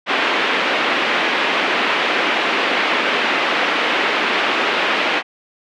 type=band-pass noise; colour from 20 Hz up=white; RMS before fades=-18 dBFS; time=0.06-5.23 s; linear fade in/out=50 ms; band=240 to 2900 Hz; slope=24 dB/octave; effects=none